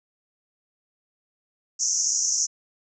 pink band-pass noise, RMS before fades -24 dBFS, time 1.79-2.47 s, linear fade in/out 20 ms, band 5600 to 6900 Hz, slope 96 dB/octave, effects none

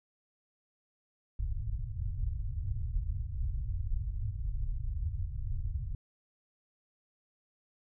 pink low-pass noise, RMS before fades -34 dBFS, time 1.39-5.95 s, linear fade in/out 2 ms, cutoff 120 Hz, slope 48 dB/octave, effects none

